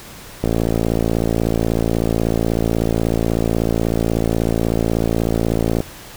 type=click train; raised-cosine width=2 ms; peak=-4 dBFS; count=303; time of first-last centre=0.44-5.804 s; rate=56.3 Hz; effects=pink hiss -37 dBFS RMS until 6.16 s